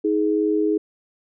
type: tone pair together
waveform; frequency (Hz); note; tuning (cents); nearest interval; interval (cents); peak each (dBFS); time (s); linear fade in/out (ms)
sine; 316.6 / 419.2; D#4 / G#4; +30 / +16; perfect fourth; 486; -20; 0.04-0.78; 10
effects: none